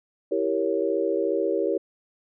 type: chord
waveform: sine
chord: E diminished seventh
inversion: none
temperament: equal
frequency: 329.6 / 392 / 466.2 / 554.4 Hz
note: E4 / G4 / Bb4 / Db5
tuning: 0 / 0 / 0 / 0 cents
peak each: -28 / -26 / -27 / -28 dBFS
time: 0.31-1.78 s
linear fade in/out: 10 ms
effects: none

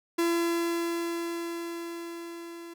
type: tone with level ramp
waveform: 45% pulse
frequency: 338.7 Hz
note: E4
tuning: 47 cents sharp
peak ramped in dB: -23 to -41 dBFS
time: 0.18-2.74 s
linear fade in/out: 10 ms
effects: none

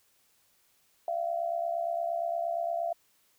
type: tone with amplitude modulation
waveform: sine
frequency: 680 Hz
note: F5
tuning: 46 cents flat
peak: -25 dBFS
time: 1.08-2.93 s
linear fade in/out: 2 ms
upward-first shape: sine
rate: 68.6 Hz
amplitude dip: 75%
effects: white hiss -68 dBFS RMS until 3.38 s

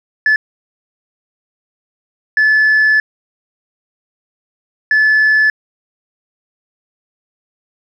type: tone bursts at uneven times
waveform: sine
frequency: 1731 Hz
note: A6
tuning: 29 cents flat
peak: -6 dBFS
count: 3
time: 0.26-0.36 / 2.37-3 / 4.91-5.5 s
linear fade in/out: 2 ms
effects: tanh soft clip ceiling -6 dBFS

